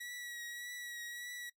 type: tone with vibrato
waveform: sawtooth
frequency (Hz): 1927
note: B6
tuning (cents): -43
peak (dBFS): -40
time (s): 0-1.5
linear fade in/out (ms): 10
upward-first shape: triangle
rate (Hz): 1.7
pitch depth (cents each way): 29
effects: noise-tail reverb RT60 0.1 s tail -21 dB re dry